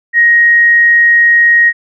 sine tone, 1879 Hz, A#6, 13 cents sharp, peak -4 dBFS, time 0.13-1.73 s, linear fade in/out 50 ms, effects none

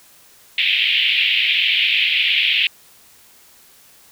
pink band-pass noise, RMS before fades -17 dBFS, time 0.58-2.67 s, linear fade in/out 2 ms, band 2300 to 3400 Hz, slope 48 dB/octave, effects white hiss -49 dBFS RMS until 4.11 s

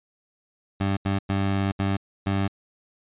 20% pulse tone bursts at uneven times, 98 Hz, G2, in tune, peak -17 dBFS, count 5, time 0.8-0.97 / 1.05-1.19 / 1.29-1.72 / 1.79-1.97 / 2.26-2.48 s, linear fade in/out 10 ms, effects resampled to 8000 Hz

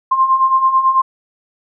sine beating tone pair, 1048 / 1057.1 Hz, C6 / C6, +2 / +17 cents, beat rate 9.1 Hz, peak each -17 / -11 dBFS, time 0.11-1.02 s, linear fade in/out 10 ms, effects none

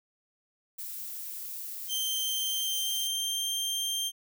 violet noise, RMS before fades -39 dBFS, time 0.78-3.08 s, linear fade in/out 10 ms
sawtooth tone with pitch glide, 3136 to 3169 Hz, G7 to G7, 0 to +18 cents, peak -26 dBFS, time 1.88-4.12 s, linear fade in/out 50 ms, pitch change +18 cents, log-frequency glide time 2.25-3.48 s
effects none

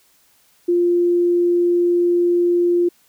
sine tone, 349.2 Hz, F4, in tune, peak -13 dBFS, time 0.68-2.89 s, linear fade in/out 10 ms, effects white hiss -57 dBFS RMS until 3.08 s

